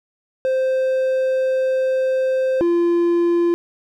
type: tone pair in turn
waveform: triangle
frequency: 522 / 343.9 Hz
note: C5 / F4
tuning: -4 / -27 cents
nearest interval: perfect fifth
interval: 723 cents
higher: first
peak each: -14 / -12 dBFS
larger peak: second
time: 0.45-2.61 / 2.61-3.54 s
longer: first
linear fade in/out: 0 ms
effects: none